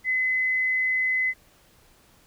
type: tone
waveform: sine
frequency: 2030 Hz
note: B6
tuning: 47 cents sharp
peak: -21 dBFS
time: 0.04-1.34 s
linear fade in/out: 50 ms
effects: pink hiss -58 dBFS RMS until 2.26 s